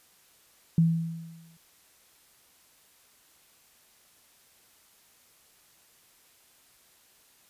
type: tone with exponential decay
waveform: sine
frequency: 164.81 Hz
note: E3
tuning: in tune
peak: -16 dBFS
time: 0.78-1.57 s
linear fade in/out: 2 ms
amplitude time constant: 170 ms
effects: white hiss -61 dBFS RMS until 7.49 s + resampled to 32000 Hz